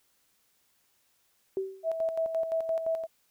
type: tone with exponential decay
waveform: sine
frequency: 384.1 Hz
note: G4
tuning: 35 cents flat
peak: -25 dBFS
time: 1.57-1.94 s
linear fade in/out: 1 ms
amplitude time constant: 80 ms
type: tone with tremolo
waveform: sine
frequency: 652 Hz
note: E5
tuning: 19 cents flat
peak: -25 dBFS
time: 1.83-3.07 s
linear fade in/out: 50 ms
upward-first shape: square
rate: 5.8 Hz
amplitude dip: 55%
effects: white hiss -70 dBFS RMS until 3.3 s